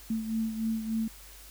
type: beating tone pair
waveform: sine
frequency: 222 / 225.4 Hz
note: A3 / A3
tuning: +16 / +42 cents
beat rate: 3.4 Hz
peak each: -29 / -36 dBFS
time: 0.1-1.08 s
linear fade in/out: 5 ms
effects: added 50 Hz sine -51 dBFS peak until 1.5 s + white hiss -51 dBFS RMS until 1.5 s